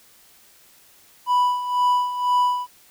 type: tone with tremolo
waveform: triangle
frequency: 987.8 Hz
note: B5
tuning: in tune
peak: -13 dBFS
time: 1.26-2.67 s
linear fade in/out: 50 ms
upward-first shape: sine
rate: 2 Hz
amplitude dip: 70%
effects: white hiss -53 dBFS RMS until 2.9 s